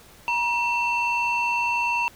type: tone pair together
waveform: sine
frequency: 951 / 2690 Hz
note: A#5 / E7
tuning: +34 / +34 cents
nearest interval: octave + tritone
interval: 1800 cents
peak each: -22 dBFS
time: 0.28-2.08 s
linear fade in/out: 0 ms
effects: tanh soft clip ceiling -17 dBFS + pink hiss -50 dBFS RMS until 2.15 s